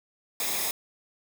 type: noise with comb filter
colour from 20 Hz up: white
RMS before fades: -29 dBFS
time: 0.4-0.71 s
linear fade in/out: 2 ms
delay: 0.68 ms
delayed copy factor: -0.65
effects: none